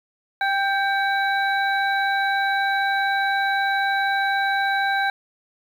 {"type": "harmonic tone with a mistuned harmonic", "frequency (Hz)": 787, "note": "G5", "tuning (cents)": 7, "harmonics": [1, 2, 3, 5], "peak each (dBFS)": [-22, -22, -32, -31], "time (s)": [0.41, 5.1], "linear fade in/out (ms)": 2, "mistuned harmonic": 3, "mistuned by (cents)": -69, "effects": ["8-bit"]}